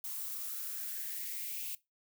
violet noise with high-pass filter sweep, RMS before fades -40 dBFS, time 0.04-1.75 s, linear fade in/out 2 ms, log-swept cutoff 940 to 2600 Hz, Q 4.2, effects noise-tail reverb RT60 0.2 s tail -20 dB re dry

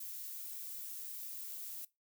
violet noise, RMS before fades -45 dBFS, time 0-1.85 s, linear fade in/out 5 ms, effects noise-tail reverb RT60 0.2 s tail -19 dB re dry

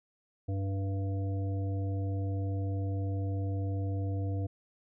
harmonic tone, 97.6 Hz, G2, 7 cents flat, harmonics 1 / 3 / 5 / 7, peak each -30 / -40 / -44 / -47 dBFS, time 0.48-4.47 s, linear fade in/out 10 ms, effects none

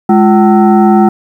sine tone with frequency modulation, 207.7 Hz, G#3, in tune, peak -3 dBFS, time 0.09-1.09 s, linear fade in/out 5 ms, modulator 555 Hz, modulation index 1.1, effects 7-bit

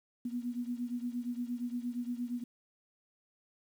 sine beating tone pair, 240 / 248.6 Hz, B3 / B3, -49 / +12 cents, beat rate 8.6 Hz, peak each -36 / -39 dBFS, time 0.25-2.44 s, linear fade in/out 5 ms, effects 10-bit

